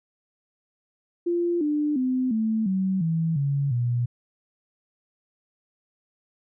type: tone with pitch steps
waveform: sine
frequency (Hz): 345.9 / 297.7 / 256.2 / 220.4 / 189.7 / 163.24 / 140.48 / 120.89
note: F4 / D4 / C4 / A3 / F#3 / E3 / C#3 / B2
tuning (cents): -17 / +24 / -36 / +3 / +43 / -17 / +23 / -37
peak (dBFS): -21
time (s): 1.26-4.06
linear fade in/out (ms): 10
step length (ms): 350
effects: none